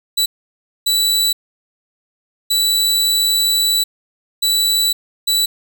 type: tone bursts at uneven times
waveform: sawtooth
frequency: 3951 Hz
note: B7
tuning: in tune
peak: -10 dBFS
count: 5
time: 0.17-0.26 / 0.86-1.33 / 2.5-3.84 / 4.42-4.93 / 5.27-5.46 s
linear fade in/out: 10 ms
effects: none